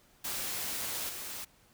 white noise with level steps, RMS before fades -36 / -41 dBFS, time 0.24-1.45 s, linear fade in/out 10 ms, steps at 1.08 s, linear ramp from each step 20 ms, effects pink hiss -64 dBFS RMS until 1.73 s

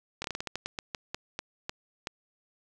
slowing click train, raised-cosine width 0.2 ms, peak -16 dBFS, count 15, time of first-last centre 0.22-2.071 s, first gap 23 ms, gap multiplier 1.24, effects none

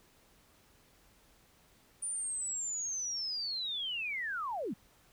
sine linear sweep, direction down, 9397 to 160.6 Hz, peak -34 dBFS, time 2.02-4.74 s, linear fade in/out 10 ms, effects pink hiss -65 dBFS RMS until 5.12 s

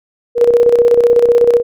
sine tone with tremolo, 476.8 Hz, A#4, 39 cents sharp, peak -4 dBFS, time 0.35-1.63 s, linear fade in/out 50 ms, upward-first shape square, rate 16 Hz, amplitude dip 55%, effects none

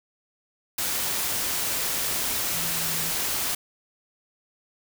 sine tone in noise, 164.81 Hz, E3, in tune, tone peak -38 dBFS, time 2.54-3.11 s, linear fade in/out 5 ms, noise white, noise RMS -27 dBFS, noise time 0.78-3.55 s, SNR -14 dB, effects none

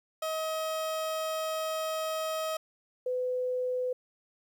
30% pulse / sine tone pair in turn, 634 / 503.2 Hz, D#5 / B4, +32 / +32 cents, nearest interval major third, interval 400 cents, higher first, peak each -28 dBFS, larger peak neither, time 0.22-2.57 / 3.06-3.93 s, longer first, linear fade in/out 5 ms, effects 11-bit

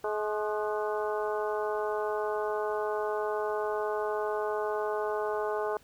harmonic tone with a mistuned harmonic, 212.3 Hz, G#3, 38 cents sharp, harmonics 2 / 3 / 4 / 5 / 6 / 7, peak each -31 / -35 / -36 / -39 / -41 / -42 dBFS, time 0.04-5.77 s, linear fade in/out 2 ms, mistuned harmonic 6, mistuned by -65 cents, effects pink hiss -60 dBFS RMS until 5.83 s

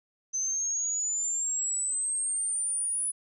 sine exponential sweep, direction up, 6130 to 9956 Hz, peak -27 dBFS, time 0.33-3.12 s, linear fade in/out 20 ms, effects none

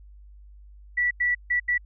sine tone bursts at uneven times, 1954 Hz, B6, 19 cents flat, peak -20 dBFS, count 4, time 0.97-1.11 / 1.2-1.35 / 1.5-1.6 / 1.68-1.78 s, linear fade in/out 10 ms, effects added 50 Hz sine -45 dBFS peak until 1.85 s

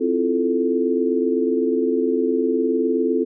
sine chord, F major seventh, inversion second, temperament equal with one note detuned, 261.6 / 329.6 / 349.2 / 437.7 Hz, C4 / E4 / F4 / A4, 0 / 0 / 0 / -9 cents, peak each -22 / -25 / -23 / -21 dBFS, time 0-3.25 s, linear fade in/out 20 ms, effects none

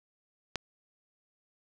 click, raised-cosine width 0.2 ms, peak -14 dBFS, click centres 0.557 s, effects none

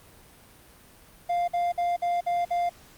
triangle tone bursts, 699 Hz, F5, 1 cent sharp, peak -21 dBFS, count 6, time 1.29-2.695 s, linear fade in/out 10 ms, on 190 ms, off 53 ms, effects pink hiss -53 dBFS RMS until 2.97 s + Opus 32 kbps

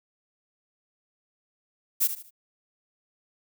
violet noise with echo, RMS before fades -22 dBFS, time 2-2.08 s, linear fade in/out 20 ms, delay 76 ms, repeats 3, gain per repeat -10 dB, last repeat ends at 2.308 s, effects none

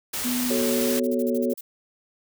white noise, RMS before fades -29 dBFS, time 0.13-1 s, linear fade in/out 10 ms
sine tone with vibrato, 245.8 Hz, B3, 8 cents flat, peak -24 dBFS, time 0.24-1.54 s, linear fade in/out 20 ms, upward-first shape sine, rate 1.6 Hz, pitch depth 17 cents each way
sine chord, F# minor, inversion none, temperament equal, 370 / 440 / 554.4 Hz, F#4 / A4 / C#5, 0 / 0 / 0 cents, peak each -28 dBFS, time 0.5-1.54 s, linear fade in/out 5 ms
violet noise bursts, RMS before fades -38 dBFS, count 13, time 0.65-1.61 s, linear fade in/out 5 ms, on 36 ms, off 41 ms
effects none

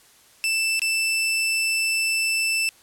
sawtooth tone with dropouts, 2653 Hz, E7, 10 cents sharp, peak -17 dBFS, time 0.44-2.69 s, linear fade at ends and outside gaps 0 ms, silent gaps 0.794-0.818 s, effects white hiss -54 dBFS RMS until 2.82 s + low-pass 12000 Hz 12 dB/octave

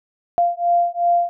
sine beating tone pair, 693 / 695.7 Hz, F5 / F5, -14 / -7 cents, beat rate 2.7 Hz, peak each -18 dBFS, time 0.38-1.29 s, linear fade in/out 0 ms, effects none

